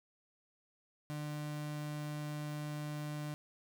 35% pulse tone, 149.3 Hz, D3, 29 cents sharp, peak -37 dBFS, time 1.1-3.34 s, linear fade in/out 0 ms, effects none

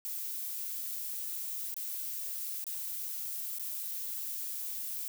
violet noise with dropouts, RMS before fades -38 dBFS, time 0.05-5.08 s, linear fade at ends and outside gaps 0 ms, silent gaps 1.742-1.765 / 2.641-2.667 / 3.585-3.596 s, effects none

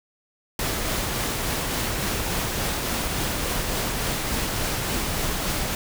pink noise with tremolo, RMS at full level -25 dBFS, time 0.59-5.75 s, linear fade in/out 2 ms, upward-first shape triangle, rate 3.5 Hz, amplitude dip 25%, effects none

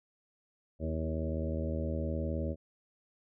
harmonic tone with a mistuned harmonic, 79.3 Hz, D#2, 33 cents sharp, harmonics 1 / 2 / 3 / 4 / 5 / 6 / 7 / 8, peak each -34 / -40 / -39 / -42 / -45 / -46 / -40 / -47 dBFS, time 0.79-2.56 s, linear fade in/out 50 ms, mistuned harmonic 4, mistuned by +28 cents, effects none

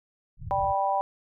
white low-pass noise, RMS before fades -38 dBFS, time 0.37-0.75 s, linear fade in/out 50 ms, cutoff 140 Hz, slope 48 dB/octave
sine chord, G major, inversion second, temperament just, 588 / 784 / 980 Hz, D5 / G5 / B5, +2 / 0 / -14 cents, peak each -30 / -25 / -28 dBFS, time 0.51-1.01 s, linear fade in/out 0 ms
effects none

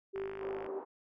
sine tone with tremolo, 388.6 Hz, G4, 15 cents flat, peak -35 dBFS, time 0.13-0.8 s, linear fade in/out 20 ms, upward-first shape sine, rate 3.3 Hz, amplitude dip 55%
click train, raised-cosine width 0.5 ms, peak -30 dBFS, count 27, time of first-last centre 0.16-0.664 s, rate 51.6 Hz
pink band-pass noise, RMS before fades -46 dBFS, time 0.4-0.85 s, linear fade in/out 20 ms, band 330 to 1000 Hz, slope 24 dB/octave
effects none

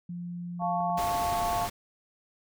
sine tone, 174.61 Hz, F3, in tune, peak -34 dBFS, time 0.09-0.99 s, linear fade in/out 5 ms
sine chord, F augmented, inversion none, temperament equal, 698.5 / 880 / 1108.7 Hz, F5 / A5 / C#6, 0 / 0 / 0 cents, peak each -28 / -32 / -34 dBFS, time 0.59-1.69 s, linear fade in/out 50 ms
clicks, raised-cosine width 1 ms, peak -34 dBFS, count 4, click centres 0.622 / 0.806 / 0.9 / 1.325 s
pink noise, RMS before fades -36 dBFS, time 0.97-1.7 s, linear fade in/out 10 ms
effects none

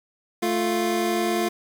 25% pulse tone pair together, 220 / 349.5 Hz, A3 / F4, 0 / +1 cents, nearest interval minor sixth, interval 801 cents, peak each -23 / -19 dBFS, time 0.42-1.49 s, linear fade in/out 10 ms, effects 8-bit

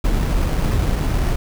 brown noise with sample-and-hold, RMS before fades -18 dBFS, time 0.04-1.36 s, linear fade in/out 5 ms, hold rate 3675 Hz, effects none

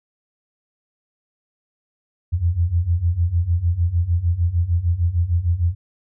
sine beating tone pair, 82.41 / 89.01 Hz, E2 / F2, 0 / +33 cents, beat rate 6.6 Hz, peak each -21 / -18 dBFS, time 2.32-5.75 s, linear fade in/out 20 ms, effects none

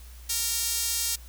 sawtooth tone with high-pass filter, 463.1 Hz, A#4, 11 cents flat, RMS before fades -28 dBFS, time 0.29-1.16 s, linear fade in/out 10 ms, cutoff 5800 Hz, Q 0.89, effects added 60 Hz sine -43 dBFS peak until 1.28 s + white hiss -53 dBFS RMS until 1.28 s

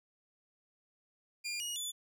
20% pulse tone with pitch steps, 2400 / 2887 / 3473 Hz, D7 / F#7 / A7, +37 / -43 / -23 cents, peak -31 dBFS, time 1.44-1.92 s, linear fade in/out 20 ms, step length 160 ms, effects none

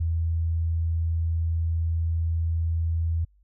sine tone, 82.41 Hz, E2, in tune, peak -22 dBFS, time 0-3.25 s, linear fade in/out 10 ms, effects added 50 Hz sine -57 dBFS peak until 3.43 s

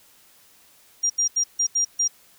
sine tone bursts at uneven times, 5700 Hz, F8, 34 cents sharp, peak -18 dBFS, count 6, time 1.03-1.1 / 1.18-1.28 / 1.36-1.44 / 1.59-1.67 / 1.75-1.85 / 1.99-2.08 s, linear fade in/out 10 ms, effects white hiss -55 dBFS RMS until 2.38 s

